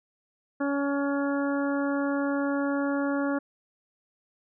harmonic tone, 281.3 Hz, C#4, 26 cents sharp, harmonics 1 / 2 / 3 / 4 / 5 / 6, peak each -26 / -31 / -38 / -38 / -36 / -40 dBFS, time 0.6-3.39 s, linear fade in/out 10 ms, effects none

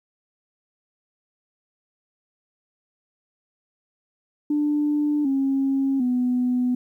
sine tone with pitch steps, 295.9 / 271.3 / 248.8 Hz, D4 / C#4 / B3, +13 / -37 / +13 cents, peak -18 dBFS, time 4.5-6.75 s, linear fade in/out 5 ms, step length 750 ms, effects tanh soft clip ceiling -14 dBFS + 10-bit

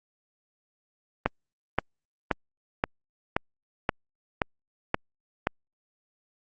click train, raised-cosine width 0.5 ms, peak -7 dBFS, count 9, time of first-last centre 1.26-5.471 s, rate 1.9 Hz, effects Opus 32 kbps

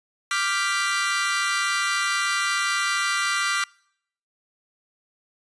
sawtooth chord, G dominant seventh, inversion second, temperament equal, 1174.7 / 1396.9 / 1568 / 1975.5 Hz, D6 / F6 / G6 / B6, 0 / 0 / 0 / 0 cents, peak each -23 / -23 / -27 / -24 dBFS, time 0.31-3.64 s, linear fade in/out 2 ms, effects noise-tail reverb RT60 0.7 s tail -26 dB re dry + resampled to 22050 Hz

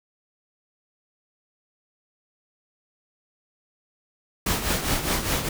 pink noise with tremolo, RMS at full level -22 dBFS, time 4.46-5.49 s, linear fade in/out 5 ms, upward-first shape triangle, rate 4.9 Hz, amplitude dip 70%, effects none

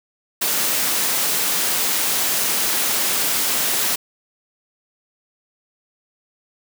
white high-pass noise, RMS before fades -20 dBFS, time 0.41-3.96 s, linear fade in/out 10 ms, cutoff 170 Hz, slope 12 dB/octave, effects none

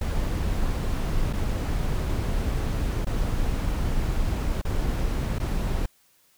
brown noise with dropouts, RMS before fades -25 dBFS, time 0.01-5.86 s, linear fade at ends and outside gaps 5 ms, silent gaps 1.329-1.333 / 3.048-3.067 / 4.616-4.65 / 5.386-5.399 s, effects white hiss -62 dBFS RMS until 6.37 s

